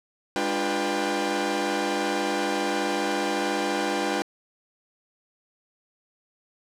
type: tone cluster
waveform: sawtooth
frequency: 204.4 / 295.9 / 350.4 / 492.2 / 793 Hz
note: G#3 / D4 / F4 / B4 / G5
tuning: -27 / +13 / +6 / -6 / +20 cents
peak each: -30 / -26 / -26 / -27 / -26 dBFS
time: 0.36-4.22 s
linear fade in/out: 0 ms
effects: low-pass 8000 Hz 12 dB/octave + 9-bit